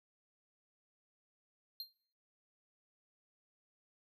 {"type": "tone with exponential decay", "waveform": "square", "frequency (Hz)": 4189, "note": "C8", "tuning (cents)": 1, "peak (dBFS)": -38, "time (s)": [1.8, 1.93], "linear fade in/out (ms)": 1, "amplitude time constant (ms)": 27, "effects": ["noise-tail reverb RT60 0.6 s tail -23 dB re dry"]}